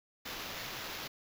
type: noise with sample-and-hold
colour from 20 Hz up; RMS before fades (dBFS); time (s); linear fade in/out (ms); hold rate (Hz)
violet; -42; 0.25-1.08; 10; 8820
effects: none